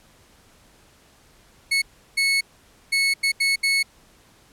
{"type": "tone bursts at uneven times", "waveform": "30% pulse", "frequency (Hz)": 2200, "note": "C#7", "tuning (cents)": -14, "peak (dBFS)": -15, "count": 6, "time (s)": [[1.71, 1.82], [2.17, 2.41], [2.92, 3.14], [3.23, 3.32], [3.4, 3.56], [3.63, 3.83]], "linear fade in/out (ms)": 10, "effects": ["pink hiss -55 dBFS RMS until 4.52 s", "low-pass 12000 Hz 12 dB/octave"]}